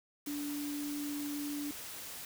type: tone in noise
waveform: sine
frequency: 290.7 Hz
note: D4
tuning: 18 cents flat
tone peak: -36 dBFS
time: 0.27-1.71 s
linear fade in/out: 2 ms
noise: white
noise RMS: -45 dBFS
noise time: 0.26-2.25 s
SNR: +6 dB
effects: none

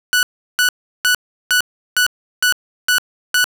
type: tone bursts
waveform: sawtooth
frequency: 1480 Hz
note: F#6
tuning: in tune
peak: -8 dBFS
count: 8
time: 0.13-3.442 s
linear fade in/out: 0 ms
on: 99 ms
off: 360 ms
effects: none

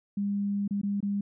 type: tone with dropouts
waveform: sine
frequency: 201.6 Hz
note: G3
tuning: 49 cents sharp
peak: -26 dBFS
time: 0.17-1.21 s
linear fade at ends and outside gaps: 5 ms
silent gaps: 0.678-0.708 / 0.815-0.832 / 1.005-1.027 s
effects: none

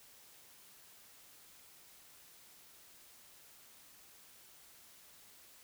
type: silence
effects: white hiss -60 dBFS RMS until 5.63 s

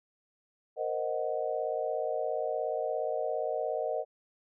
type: chord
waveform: sine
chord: C half-diminished seventh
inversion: third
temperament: equal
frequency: 466.2 / 523.3 / 622.3 / 740 Hz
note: Bb4 / C5 / Eb5 / Gb5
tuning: 0 / 0 / 0 / 0 cents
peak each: -35 / -36 / -33 / -37 dBFS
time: 0.76-4.05 s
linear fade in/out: 50 ms
effects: none

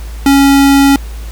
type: tone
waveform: square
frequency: 277.3 Hz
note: C#4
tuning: 1 cent sharp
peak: -5 dBFS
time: 0.26-0.96 s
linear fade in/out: 2 ms
effects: added 55 Hz sine -21 dBFS peak until 1.31 s + pink hiss -36 dBFS RMS until 1.31 s

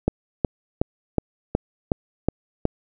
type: click train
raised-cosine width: 2 ms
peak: -5 dBFS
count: 8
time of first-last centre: 0.08-2.654 s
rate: 2.72 Hz
effects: none

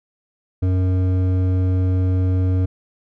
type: tone with hard clipping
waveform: triangle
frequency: 92.5 Hz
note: F#2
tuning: in tune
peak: -17 dBFS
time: 0.62-2.66 s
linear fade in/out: 10 ms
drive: 14 dB
effects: none

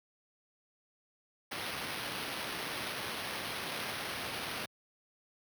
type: noise with sample-and-hold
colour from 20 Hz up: white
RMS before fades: -39 dBFS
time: 1.51-4.66 s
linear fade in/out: 10 ms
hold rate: 7350 Hz
effects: high-pass 80 Hz 12 dB/octave

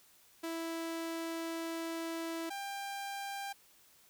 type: tone pair in turn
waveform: sawtooth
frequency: 329.6 / 794.9 Hz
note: E4 / G5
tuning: 0 / +24 cents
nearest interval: octave + minor third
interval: 1524 cents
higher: second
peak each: -33 / -35 dBFS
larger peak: first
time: 0.43-2.5 / 2.5-3.53 s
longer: first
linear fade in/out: 10 ms
effects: white hiss -64 dBFS RMS until 4.09 s

